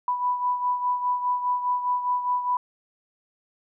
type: beating tone pair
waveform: sine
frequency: 987.8 / 992.7 Hz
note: B5 / B5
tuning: 0 / +9 cents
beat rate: 4.9 Hz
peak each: -23 / -30 dBFS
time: 0.08-2.57 s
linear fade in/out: 2 ms
effects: none